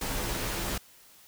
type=noise with comb filter; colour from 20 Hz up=pink; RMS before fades=-32 dBFS; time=0.01-0.78 s; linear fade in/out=5 ms; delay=13 ms; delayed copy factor=-0.65; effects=white hiss -56 dBFS RMS until 1.27 s